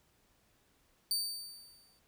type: tone with exponential decay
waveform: sawtooth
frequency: 4601 Hz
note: D8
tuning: 36 cents flat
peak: -26 dBFS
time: 1.11-1.99 s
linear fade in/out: 1 ms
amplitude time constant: 190 ms
effects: pink hiss -71 dBFS RMS until 2.07 s